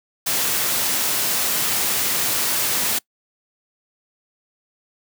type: noise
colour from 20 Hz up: white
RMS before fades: -21 dBFS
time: 0.26-2.99 s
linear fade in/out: 10 ms
effects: noise-tail reverb RT60 0.1 s tail -24 dB re dry + high-pass 100 Hz 12 dB/octave